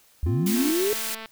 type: linear sweep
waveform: sine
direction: up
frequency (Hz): 65.41 to 432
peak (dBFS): -21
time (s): 0.23-0.93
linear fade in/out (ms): 0
type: chord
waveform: triangle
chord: Bb suspended second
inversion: none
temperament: equal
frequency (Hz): 233.1 / 261.6 / 349.2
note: Bb3 / C4 / F4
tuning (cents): 0 / 0 / 0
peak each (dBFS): -34 / -29 / -28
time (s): 0.26-0.71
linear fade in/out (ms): 5
type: high-pass noise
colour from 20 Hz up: white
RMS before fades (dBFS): -30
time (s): 0.46-1.15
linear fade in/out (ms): 5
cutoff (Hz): 1400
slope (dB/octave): 24
type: click train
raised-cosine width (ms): 0.3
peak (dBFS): -22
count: 156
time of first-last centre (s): 0.56-1.258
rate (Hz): 222
effects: white hiss -58 dBFS RMS until 1.31 s

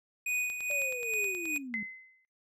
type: tone with tremolo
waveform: square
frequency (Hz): 2483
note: D#7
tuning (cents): -4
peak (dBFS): -29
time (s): 0.26-1.58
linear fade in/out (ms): 5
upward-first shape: sine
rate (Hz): 2.4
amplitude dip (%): 60
type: click train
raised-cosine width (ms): 0.2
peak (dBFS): -29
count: 11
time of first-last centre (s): 0.5-1.562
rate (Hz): 9.42
type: linear sweep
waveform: sine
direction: down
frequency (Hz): 587.3 to 200.4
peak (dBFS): -38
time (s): 0.7-1.83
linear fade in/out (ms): 2
type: tone with exponential decay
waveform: sine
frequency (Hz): 2050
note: C7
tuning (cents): -36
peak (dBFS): -29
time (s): 1.74-2.25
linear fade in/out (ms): 0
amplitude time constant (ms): 110
effects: noise-tail reverb RT60 0.2 s tail -20 dB re dry + low-pass 12000 Hz 12 dB/octave

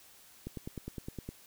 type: click train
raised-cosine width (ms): 3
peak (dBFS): -26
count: 9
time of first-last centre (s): 0.47-1.29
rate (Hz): 9.76
effects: white hiss -58 dBFS RMS until 1.46 s

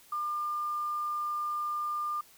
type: tone with quantisation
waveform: sine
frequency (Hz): 1200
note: D6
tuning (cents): +37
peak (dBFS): -30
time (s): 0.12-2.21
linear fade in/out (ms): 5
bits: 9
effects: white hiss -58 dBFS RMS until 2.37 s

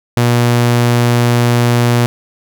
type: tone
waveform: sawtooth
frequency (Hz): 120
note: B2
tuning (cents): -49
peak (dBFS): -5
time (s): 0.17-2.06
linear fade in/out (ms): 0
effects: none

